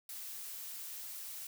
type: noise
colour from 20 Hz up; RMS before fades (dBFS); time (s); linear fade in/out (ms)
blue; -45; 0.09-1.47; 2
effects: none